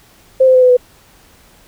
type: tone with pitch steps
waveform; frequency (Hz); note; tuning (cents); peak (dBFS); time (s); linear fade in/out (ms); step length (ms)
sine; 523.3 / 516.4 / 509.6 / 502.9 / 496.2; C5 / C5 / C5 / B4 / B4; 0 / -23 / -46 / +31 / +8; -5; 0.4-0.77; 10; 74
effects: pink hiss -47 dBFS RMS until 1.67 s